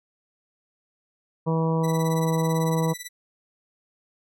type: harmonic tone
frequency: 162.2 Hz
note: E3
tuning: 28 cents flat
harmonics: 1 / 2 / 3 / 4 / 5 / 6 / 7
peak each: -22 / -32 / -27 / -36 / -39 / -31 / -39 dBFS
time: 1.46-2.94 s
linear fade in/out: 20 ms
type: tone with tremolo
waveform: 10% pulse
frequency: 1975.5 Hz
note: B6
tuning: in tune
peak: -23 dBFS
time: 1.83-3.09 s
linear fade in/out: 20 ms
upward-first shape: triangle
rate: 18 Hz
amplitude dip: 95%
effects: none